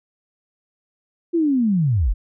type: linear sweep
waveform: sine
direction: down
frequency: 349.2 to 34.57 Hz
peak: -15 dBFS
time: 1.33-2.14 s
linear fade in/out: 20 ms
effects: none

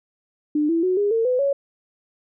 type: tone with pitch steps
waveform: sine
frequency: 299.2 / 332 / 368.4 / 408.7 / 453.5 / 503.2 / 558.3 Hz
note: D4 / E4 / F#4 / G#4 / A#4 / B4 / C#5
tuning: +32 / +12 / -7 / -28 / -48 / +32 / +12 cents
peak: -17 dBFS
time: 0.55-1.53 s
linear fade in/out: 5 ms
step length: 140 ms
effects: none

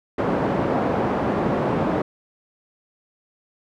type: band-pass noise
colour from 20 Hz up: pink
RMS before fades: -22 dBFS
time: 0.18-2.02 s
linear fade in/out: 5 ms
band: 170 to 900 Hz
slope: 12 dB/octave
effects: none

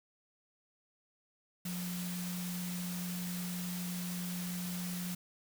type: tone in noise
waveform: sine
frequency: 178.4 Hz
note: F3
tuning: 37 cents sharp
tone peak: -37 dBFS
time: 1.65-5.15 s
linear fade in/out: 5 ms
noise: white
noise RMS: -44 dBFS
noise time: 1.65-5.15 s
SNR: +4 dB
effects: none

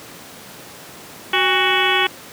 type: harmonic tone with a mistuned harmonic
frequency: 372.4 Hz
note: F#4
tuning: 11 cents sharp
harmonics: 1 / 2 / 3 / 4 / 5 / 6 / 7 / 8 / 9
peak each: -23 / -23 / -23 / -23 / -23 / -23 / -23 / -23 / -23 dBFS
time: 1.33-2.07 s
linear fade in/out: 5 ms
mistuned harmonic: 2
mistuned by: +140 cents
effects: pink hiss -38 dBFS RMS until 2.32 s + high-pass 150 Hz 12 dB/octave

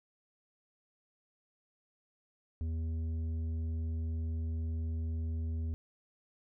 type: tone with tanh clipping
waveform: triangle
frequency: 81 Hz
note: E2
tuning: 30 cents flat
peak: -34 dBFS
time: 2.61-5.74 s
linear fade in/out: 0 ms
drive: 12 dB
effects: none

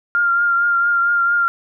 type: tone with vibrato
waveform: sine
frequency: 1396.9 Hz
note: F6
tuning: in tune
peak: -13 dBFS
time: 0.15-1.48 s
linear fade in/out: 0 ms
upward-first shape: triangle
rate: 4.4 Hz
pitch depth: 28 cents each way
effects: none

